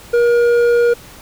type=tone with hard clipping; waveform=sine; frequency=475.5 Hz; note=A#4; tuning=34 cents sharp; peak=-11 dBFS; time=0.13-0.94 s; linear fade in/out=10 ms; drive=6 dB; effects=pink hiss -39 dBFS RMS until 1.21 s